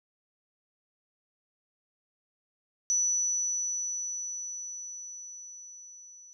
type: tone with level ramp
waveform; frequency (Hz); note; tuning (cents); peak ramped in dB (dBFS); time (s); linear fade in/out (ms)
sine; 5940; F#8; +6; -23 to -49; 2.9-6.33; 0
effects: none